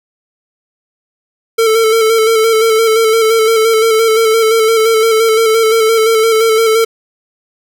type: tone with vibrato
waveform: square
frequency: 446.4 Hz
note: A4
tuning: 25 cents sharp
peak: -8 dBFS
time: 1.58-6.85 s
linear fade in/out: 10 ms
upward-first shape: square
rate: 5.8 Hz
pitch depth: 30 cents each way
effects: none